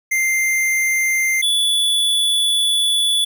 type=tone pair in turn; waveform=square; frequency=2093 / 3442 Hz; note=C7 / A7; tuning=0 / -39 cents; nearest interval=major sixth; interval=861 cents; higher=second; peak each=-16 / -15 dBFS; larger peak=second; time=0.11-1.42 / 1.42-3.25 s; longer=second; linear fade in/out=10 ms; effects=none